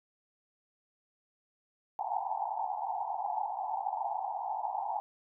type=band-pass noise; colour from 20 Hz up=white; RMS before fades=-35 dBFS; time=1.99-5 s; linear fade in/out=0 ms; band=720 to 910 Hz; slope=96 dB/octave; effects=none